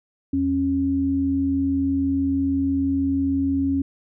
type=tone pair together; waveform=sine; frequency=82.54 / 273.8 Hz; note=E2 / C#4; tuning=+3 / -21 cents; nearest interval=octave + major sixth; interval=2076 cents; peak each=-28 / -19 dBFS; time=0.33-3.82 s; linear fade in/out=5 ms; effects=none